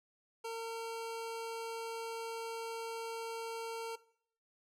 25% pulse tone, 455.9 Hz, A#4, 39 cents flat, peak -35 dBFS, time 0.44-3.96 s, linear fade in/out 10 ms, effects noise-tail reverb RT60 0.6 s tail -19 dB re dry + low-pass 12000 Hz 12 dB/octave

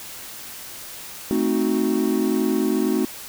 triangle chord, A diminished seventh, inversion none, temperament equal, 220 / 261.6 / 311.1 / 370 Hz, A3 / C4 / Eb4 / Gb4, 0 / 0 / 0 / 0 cents, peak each -22 dBFS, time 1.31-3.05 s, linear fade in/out 0 ms, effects white hiss -37 dBFS RMS until 3.28 s

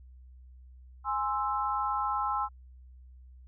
sine chord, Ab augmented, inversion none, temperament equal, 830.6 / 1046.5 / 1318.5 Hz, Ab5 / C6 / E6, 0 / 0 / 0 cents, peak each -32 dBFS, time 1.04-2.49 s, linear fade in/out 50 ms, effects added 63 Hz sine -49 dBFS peak until 3.47 s

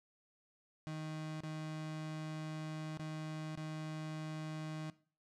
35% pulse tone with dropouts, 156 Hz, D#3, 5 cents sharp, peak -39 dBFS, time 0.87-4.9 s, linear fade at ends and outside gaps 0 ms, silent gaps 1.405-1.435 / 2.973-2.995 / 3.554-3.575 s, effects noise-tail reverb RT60 0.4 s tail -18 dB re dry + low-pass 7000 Hz 12 dB/octave

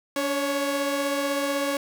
sawtooth tone pair together, 285.2 / 554.4 Hz, C#4 / C#5, +49 / 0 cents, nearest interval octave, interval 1151 cents, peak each -24 / -22 dBFS, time 0.16-1.77 s, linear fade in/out 2 ms, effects none

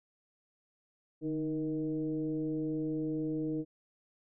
sine tone with frequency modulation, 311.1 Hz, D#4, in tune, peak -31 dBFS, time 1.21-3.65 s, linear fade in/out 50 ms, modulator 160 Hz, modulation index 0.79, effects none

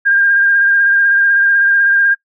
sine tone with vibrato, 1604 Hz, G6, 39 cents sharp, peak -8 dBFS, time 0.05-2.15 s, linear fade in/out 20 ms, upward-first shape sine, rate 16 Hz, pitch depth 21 cents each way, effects noise-tail reverb RT60 0.1 s tail -22 dB re dry

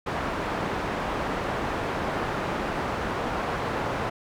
white low-pass noise, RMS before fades -29 dBFS, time 0.06-4.1 s, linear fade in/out 10 ms, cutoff 1100 Hz, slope 12 dB/octave, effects none

